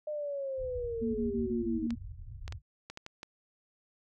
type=linear sweep; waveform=sine; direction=down; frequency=610 to 307.7 Hz; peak=-33 dBFS; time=0.07-1.87 s; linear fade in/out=5 ms
type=low-pass noise; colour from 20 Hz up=white; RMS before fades=-44 dBFS; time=0.57-2.62 s; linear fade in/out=50 ms; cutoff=110 Hz; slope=48 dB/octave
type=tone bursts; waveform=sine; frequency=233.1 Hz; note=A#3; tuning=in tune; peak=-30 dBFS; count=6; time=1.01-1.955 s; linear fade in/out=20 ms; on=140 ms; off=21 ms
type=clicks; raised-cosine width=0.2 ms; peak=-25 dBFS; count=7; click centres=1.906 / 2.479 / 2.524 / 2.9 / 2.974 / 3.064 / 3.231 s
effects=none